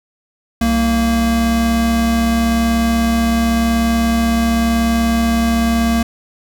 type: tone pair together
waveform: square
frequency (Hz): 64.63 / 230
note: C2 / A#3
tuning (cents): -21 / -23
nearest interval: octave + minor seventh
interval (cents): 2198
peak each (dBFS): -20 / -14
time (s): 0.61-6.03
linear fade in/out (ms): 5
effects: none